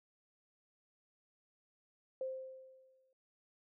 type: tone with exponential decay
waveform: sine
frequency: 523.3 Hz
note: C5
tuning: in tune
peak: -35 dBFS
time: 2.21-3.13 s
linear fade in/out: 2 ms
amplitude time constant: 200 ms
effects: none